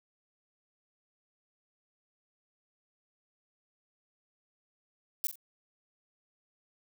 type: noise with echo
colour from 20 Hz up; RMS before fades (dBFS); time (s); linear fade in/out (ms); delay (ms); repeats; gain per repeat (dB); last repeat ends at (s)
violet; -30; 5.24-5.27; 0; 43; 2; -11; 5.356
effects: none